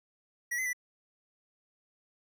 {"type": "tone with pitch steps", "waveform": "square", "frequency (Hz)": [1929, 2043, 1973], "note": ["B6", "C7", "B6"], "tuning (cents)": [-41, -42, -2], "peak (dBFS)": -31, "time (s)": [0.51, 0.732], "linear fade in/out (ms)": 10, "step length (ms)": 74, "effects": []}